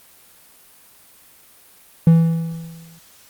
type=tone with exponential decay; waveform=triangle; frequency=164.9 Hz; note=E3; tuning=1 cent sharp; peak=-4 dBFS; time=2.07-2.99 s; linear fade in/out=2 ms; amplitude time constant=200 ms; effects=white hiss -49 dBFS RMS until 3.29 s + Opus 32 kbps